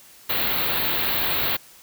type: band-stop noise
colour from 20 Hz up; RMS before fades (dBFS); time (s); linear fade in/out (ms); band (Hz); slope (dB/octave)
white; -23; 0.29-1.57; 10; 4400 to 13000; 96
effects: white hiss -49 dBFS RMS until 1.82 s